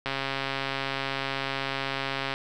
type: click train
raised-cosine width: 0.3 ms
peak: -13 dBFS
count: 311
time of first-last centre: 0.06-2.339 s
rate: 136 Hz
effects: none